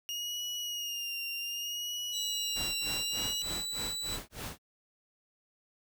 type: tone with vibrato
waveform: 30% pulse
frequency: 2849 Hz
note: F7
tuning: 34 cents sharp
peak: -32 dBFS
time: 0.09-3.42 s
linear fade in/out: 0 ms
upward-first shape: sine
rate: 0.64 Hz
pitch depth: 46 cents each way
type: tone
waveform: 30% pulse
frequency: 3951 Hz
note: B7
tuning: in tune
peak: -32 dBFS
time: 2.12-4.19 s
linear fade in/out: 50 ms
type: noise with tremolo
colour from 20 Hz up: pink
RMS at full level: -39 dBFS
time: 2.55-4.59 s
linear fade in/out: 20 ms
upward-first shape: sine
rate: 3.3 Hz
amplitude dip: 100%
effects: none